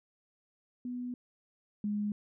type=tone pair in turn; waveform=sine; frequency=246.9 / 207.6 Hz; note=B3 / G#3; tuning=0 / 0 cents; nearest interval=minor third; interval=300 cents; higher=first; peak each=-35 / -30 dBFS; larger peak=second; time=0.85-1.14 / 1.84-2.12 s; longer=first; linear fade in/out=2 ms; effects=none